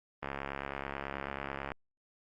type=click train; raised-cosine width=0.5 ms; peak=-21 dBFS; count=104; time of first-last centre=0.23-1.718 s; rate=69.2 Hz; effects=Opus 32 kbps